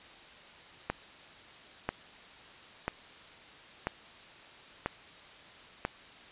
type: click train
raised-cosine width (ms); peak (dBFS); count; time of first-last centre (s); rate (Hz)
0.5; -15; 6; 0.9-5.85; 1.01
effects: white hiss -52 dBFS RMS until 6.31 s + resampled to 8000 Hz

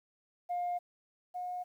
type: tone pair in turn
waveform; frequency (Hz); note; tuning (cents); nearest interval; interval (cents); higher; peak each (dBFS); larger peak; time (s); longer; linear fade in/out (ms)
sine; 708 / 720.8; F5 / F#5; +23 / -45; unison; 32; second; -30 / -35; first; 0.49-0.79 / 1.34-1.64; neither; 20
effects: tanh soft clip ceiling -29 dBFS + 11-bit

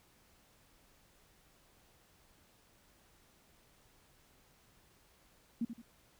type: tone with echo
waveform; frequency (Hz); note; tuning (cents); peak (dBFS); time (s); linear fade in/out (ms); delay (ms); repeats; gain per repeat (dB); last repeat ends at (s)
sine; 232.8; A#3; -2; -31; 5.61-5.65; 5; 84; 2; -9; 5.818
effects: pink hiss -67 dBFS RMS until 6.19 s

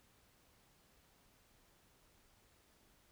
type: silence
effects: pink hiss -70 dBFS RMS until 3.11 s

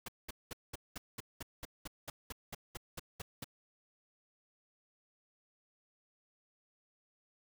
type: noise bursts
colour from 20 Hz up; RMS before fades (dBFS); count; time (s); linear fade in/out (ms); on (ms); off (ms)
pink; -43; 16; 0.06-3.444; 5; 24; 200
effects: none

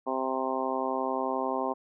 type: harmonic tone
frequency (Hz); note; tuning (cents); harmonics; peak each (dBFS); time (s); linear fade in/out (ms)
131.4; C3; +8; 2 / 3 / 4 / 5 / 6 / 7 / 8; -35 / -35 / -35 / -35 / -35 / -35 / -35; 0.06-1.74; 20
effects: none

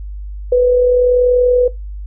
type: tone with amplitude modulation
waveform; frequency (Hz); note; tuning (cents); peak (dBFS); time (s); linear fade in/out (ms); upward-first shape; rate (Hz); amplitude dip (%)
sine; 495.4; B4; +5; -6; 0.52-1.68; 5; sine; 40.5; 35
effects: noise-tail reverb RT60 0.2 s tail -18 dB re dry + added 50 Hz sine -24 dBFS peak until 2.06 s

